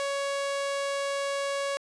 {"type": "tone", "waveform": "sawtooth", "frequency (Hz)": 558, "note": "C#5", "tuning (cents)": 11, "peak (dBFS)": -24, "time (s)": [0, 1.77], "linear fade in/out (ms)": 0, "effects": ["resampled to 22050 Hz"]}